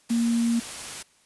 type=tone in noise; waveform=sine; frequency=233.1 Hz; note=A#3; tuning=in tune; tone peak=-20 dBFS; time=0.1-0.6 s; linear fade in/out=10 ms; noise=white; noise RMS=-36 dBFS; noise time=0.09-1.03 s; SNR=+13 dB; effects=white hiss -61 dBFS RMS until 1.25 s + resampled to 24000 Hz